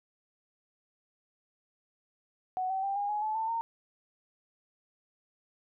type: tone with pitch steps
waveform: sine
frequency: 743 / 765.7 / 789 / 813.1 / 837.9 / 863.4 / 889.7 / 916.9 Hz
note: F#5 / G5 / G5 / G#5 / G#5 / A5 / A5 / A#5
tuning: +7 / -41 / +11 / -37 / +15 / -33 / +19 / -29 cents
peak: -29 dBFS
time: 2.57-3.61 s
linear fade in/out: 0 ms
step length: 130 ms
effects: none